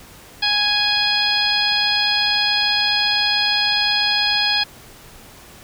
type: harmonic tone with a mistuned harmonic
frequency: 830.6 Hz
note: G#5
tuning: in tune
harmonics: 1 / 2 / 3 / 4 / 5 / 6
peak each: -26 / -24 / -24 / -21 / -22 / -22 dBFS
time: 0.42-4.64 s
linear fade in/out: 10 ms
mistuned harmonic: 5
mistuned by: +18 cents
effects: pink hiss -43 dBFS RMS until 5.63 s